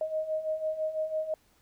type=beating tone pair; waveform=sine; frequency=622.3 / 628.3 Hz; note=D#5 / D#5; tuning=0 / +17 cents; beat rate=6 Hz; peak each=-35 / -30 dBFS; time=0.01-1.34 s; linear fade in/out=2 ms; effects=pink hiss -66 dBFS RMS until 1.61 s